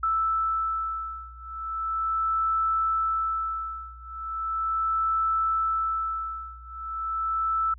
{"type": "beating tone pair", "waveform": "sine", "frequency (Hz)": [1318.5, 1318.88], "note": ["E6", "E6"], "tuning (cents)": [0, 0], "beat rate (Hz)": 0.38, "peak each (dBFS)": [-28, -27], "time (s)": [0.03, 7.74], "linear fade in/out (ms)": 5, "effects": ["added 60 Hz sine -43 dBFS peak until 7.78 s"]}